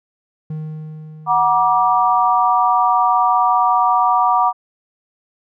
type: tone with exponential decay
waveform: triangle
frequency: 155.4 Hz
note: D#3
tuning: 2 cents flat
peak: -20 dBFS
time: 0.5-2.85 s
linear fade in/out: 5 ms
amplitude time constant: 510 ms
type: chord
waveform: sine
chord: Gb augmented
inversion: none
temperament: equal with one note detuned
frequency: 740 / 955.2 / 1174.7 Hz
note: Gb5 / Bb5 / D6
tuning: 0 / +42 / 0 cents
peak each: -16 dBFS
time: 1.26-4.53 s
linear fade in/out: 50 ms
effects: none